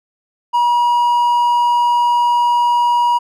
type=tone; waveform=triangle; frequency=960 Hz; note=B5; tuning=49 cents flat; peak=-9 dBFS; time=0.53-3.19 s; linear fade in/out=20 ms; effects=none